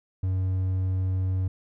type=tone; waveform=triangle; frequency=93.5 Hz; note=F#2; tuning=19 cents sharp; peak=-21 dBFS; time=0.23-1.48 s; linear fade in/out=5 ms; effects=none